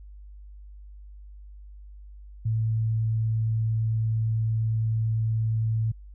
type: tone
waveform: sine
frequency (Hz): 111.4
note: A2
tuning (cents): +22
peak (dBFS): -22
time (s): 2.45-5.92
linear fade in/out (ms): 10
effects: added 50 Hz sine -42 dBFS peak until 6.14 s